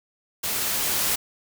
white noise with level ramp, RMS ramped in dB -27 to -23 dBFS, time 0.43-1.16 s, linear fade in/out 10 ms, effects none

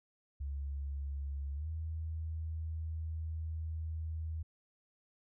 sine tone with pitch glide, 70 to 79.95 Hz, C#2 to D#2, +18 to +48 cents, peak -36 dBFS, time 0.4-4.43 s, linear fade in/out 10 ms, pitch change +230 cents, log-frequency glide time 1.54-1.68 s, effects none

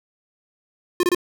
square tone bursts, 354.9 Hz, F4, 28 cents sharp, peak -16 dBFS, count 3, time 1-1.148 s, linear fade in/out 2 ms, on 32 ms, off 26 ms, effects none

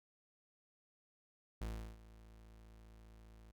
40% pulse tone with ADSR envelope, 55 Hz, A1, in tune, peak -38 dBFS, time 1.61-3.52 s, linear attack 6 ms, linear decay 350 ms, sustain -18 dB, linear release 20 ms, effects none

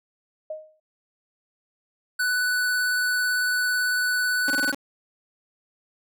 sine tone with exponential decay, 622.3 Hz, D#5, in tune, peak -27 dBFS, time 0.5-0.8 s, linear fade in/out 5 ms, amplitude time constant 64 ms
square tone with vibrato, 1489 Hz, F#6, 11 cents sharp, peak -22 dBFS, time 2.19-4.72 s, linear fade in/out 10 ms, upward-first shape sine, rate 18 Hz, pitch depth 9 cents each way
sawtooth tone bursts, 277.2 Hz, C#4, in tune, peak -23 dBFS, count 6, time 4.48-4.747 s, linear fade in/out 2 ms, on 22 ms, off 27 ms
effects none

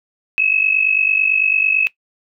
sine tone pair together, 2557 / 2606 Hz, D#7 / E7, +47 / -20 cents, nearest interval unison, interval 33 cents, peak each -16 dBFS, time 0.38-1.87 s, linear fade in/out 0 ms, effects noise-tail reverb RT60 0.1 s tail -18 dB re dry

